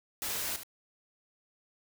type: noise with echo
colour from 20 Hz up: white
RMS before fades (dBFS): -35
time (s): 0.22-0.56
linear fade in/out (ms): 0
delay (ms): 73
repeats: 1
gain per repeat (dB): -10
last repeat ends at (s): 0.633
effects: none